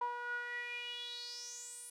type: tone with band-pass filter sweep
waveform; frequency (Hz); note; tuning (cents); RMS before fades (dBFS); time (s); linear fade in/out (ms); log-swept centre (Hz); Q
sawtooth; 483.2; B4; -38; -43; 0.01-1.9; 5; 970 to 10000; 7.3
effects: none